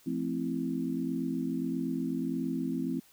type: chord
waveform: sine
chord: F major seventh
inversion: none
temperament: equal with one note detuned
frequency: 172.61 / 220 / 261.6 / 329.6 Hz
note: F3 / A3 / C4 / E4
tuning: -20 / 0 / 0 / 0 cents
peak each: -37 / -37 / -32 / -37 dBFS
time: 0.06-3 s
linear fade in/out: 10 ms
effects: white hiss -61 dBFS RMS until 3.12 s